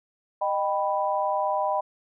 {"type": "chord", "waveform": "sine", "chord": "Eb augmented", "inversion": "none", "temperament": "equal with one note detuned", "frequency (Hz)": [614.8, 784, 987.8], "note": ["Eb5", "G5", "B5"], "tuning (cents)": [-21, 0, 0], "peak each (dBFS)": -27, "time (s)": [0.41, 1.81], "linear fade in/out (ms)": 10, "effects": []}